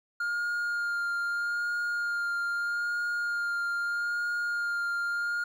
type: tone with vibrato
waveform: triangle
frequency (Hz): 1411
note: F6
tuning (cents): +17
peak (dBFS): -26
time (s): 0.2-5.44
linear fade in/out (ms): 5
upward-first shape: sine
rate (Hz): 0.79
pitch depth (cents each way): 15
effects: 11-bit